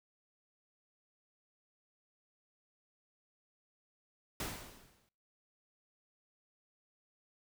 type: noise with exponential decay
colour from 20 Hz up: pink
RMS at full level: -37 dBFS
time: 4.4-5.09 s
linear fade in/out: 2 ms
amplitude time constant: 150 ms
effects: noise-tail reverb RT60 0.7 s tail -26 dB re dry